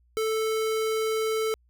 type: tone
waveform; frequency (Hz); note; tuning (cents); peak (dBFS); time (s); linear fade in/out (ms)
square; 440; A4; 0; -25; 0.17-1.54; 0
effects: added 60 Hz sine -60 dBFS peak until 1.69 s